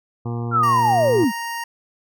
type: harmonic tone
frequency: 118.2 Hz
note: A#2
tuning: 24 cents sharp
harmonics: 1 / 2 / 3 / 4 / 6 / 7 / 8 / 9 / 10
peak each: -24 / -30 / -34 / -36 / -40 / -41 / -42 / -43 / -44 dBFS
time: 0.25-1.25 s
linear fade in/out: 10 ms
type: linear sweep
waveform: sine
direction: down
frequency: 1400 to 185 Hz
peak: -14 dBFS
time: 0.51-1.32 s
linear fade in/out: 50 ms
type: tone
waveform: 25% pulse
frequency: 932.3 Hz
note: A#5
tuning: in tune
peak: -22 dBFS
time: 0.63-1.64 s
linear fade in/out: 5 ms
effects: none